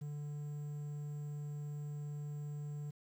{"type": "tone with quantisation", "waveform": "triangle", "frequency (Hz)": 147.1, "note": "D3", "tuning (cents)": 3, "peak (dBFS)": -38, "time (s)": [0.01, 2.91], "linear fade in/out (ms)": 10, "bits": 11, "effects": []}